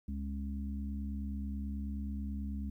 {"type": "harmonic tone", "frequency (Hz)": 69.3, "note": "C#2", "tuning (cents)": 0, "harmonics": [1, 3, 4], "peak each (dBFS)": [-37, -40, -48], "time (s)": [0.08, 2.7], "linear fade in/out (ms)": 5, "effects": ["12-bit"]}